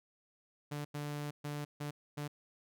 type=tone bursts at uneven times; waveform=sawtooth; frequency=146.83 Hz; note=D3; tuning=in tune; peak=-34 dBFS; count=5; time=0.71-0.85 / 0.94-1.31 / 1.44-1.65 / 1.8-1.91 / 2.17-2.28 s; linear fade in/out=10 ms; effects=none